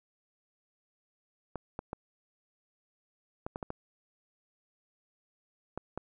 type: clicks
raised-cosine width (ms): 1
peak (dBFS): -22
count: 9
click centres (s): 1.557 / 1.791 / 1.931 / 3.465 / 3.559 / 3.628 / 3.704 / 5.776 / 5.976
effects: none

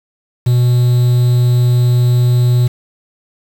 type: tone with quantisation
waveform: triangle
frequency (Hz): 122.7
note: B2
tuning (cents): -11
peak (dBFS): -6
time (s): 0.46-2.68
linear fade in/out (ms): 10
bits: 5
effects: none

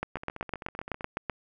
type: two click trains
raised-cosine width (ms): 0.5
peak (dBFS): -24 / -15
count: 14 / 11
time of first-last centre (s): 0.17-1.009 / 0.03-1.297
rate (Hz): 15.5 / 7.89
effects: none

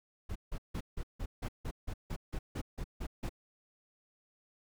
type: noise bursts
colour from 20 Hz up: brown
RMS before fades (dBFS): -37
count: 14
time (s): 0.29-3.294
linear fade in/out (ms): 10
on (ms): 66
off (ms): 160
effects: none

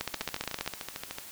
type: two click trains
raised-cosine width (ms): 0.2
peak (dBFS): -13 / -18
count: 11 / 15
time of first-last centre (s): 0.01-0.677 / 0.14-1.185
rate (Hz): 15 / 13.4
effects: white hiss -46 dBFS RMS until 1.31 s

